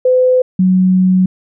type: tone pair in turn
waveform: sine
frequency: 508 / 185.4 Hz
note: B4 / F#3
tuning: +49 / +4 cents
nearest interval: octave + perfect fourth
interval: 1745 cents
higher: first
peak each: -7 dBFS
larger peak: neither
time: 0.05-0.42 / 0.59-1.26 s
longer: second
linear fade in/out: 5 ms
effects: none